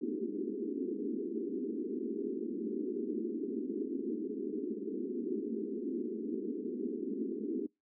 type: band-pass noise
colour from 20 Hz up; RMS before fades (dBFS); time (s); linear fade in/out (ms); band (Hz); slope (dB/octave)
white; -37; 0.01-7.67; 10; 210 to 420; 96
effects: noise-tail reverb RT60 0.2 s tail -25 dB re dry